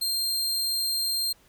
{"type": "tone", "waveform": "sawtooth", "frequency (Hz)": 4186, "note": "C8", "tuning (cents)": 0, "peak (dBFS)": -22, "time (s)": [0.01, 1.33], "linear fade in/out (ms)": 10, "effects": ["pink hiss -60 dBFS RMS until 1.48 s"]}